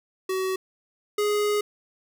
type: tone pair in turn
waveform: square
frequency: 377.1 / 416.2 Hz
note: F#4 / G#4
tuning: +33 / +4 cents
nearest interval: major second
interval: 171 cents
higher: second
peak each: -25 / -22 dBFS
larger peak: second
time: 0.29-0.56 / 1.18-1.61 s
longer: second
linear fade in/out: 5 ms
effects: none